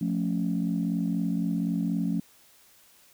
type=chord; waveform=sine; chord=F augmented; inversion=none; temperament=equal with one note detuned; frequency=176.03 / 220 / 277.2 Hz; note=F3 / A3 / C#4; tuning=+14 / 0 / 0 cents; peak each=-27 / -29 / -30 dBFS; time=0.01-2.2 s; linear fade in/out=5 ms; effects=tanh soft clip ceiling -17 dBFS + white hiss -58 dBFS RMS until 3.13 s